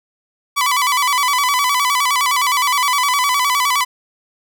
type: tone with vibrato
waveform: sawtooth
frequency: 1070 Hz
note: C6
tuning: 38 cents sharp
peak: -10 dBFS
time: 0.56-3.85 s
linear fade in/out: 20 ms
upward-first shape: square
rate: 9.7 Hz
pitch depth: 110 cents each way
effects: none